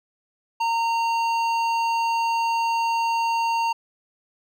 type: tone with hard clipping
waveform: sine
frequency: 920 Hz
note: A#5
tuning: 23 cents flat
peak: -22 dBFS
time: 0.6-3.73 s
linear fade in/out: 10 ms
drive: 11 dB
effects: none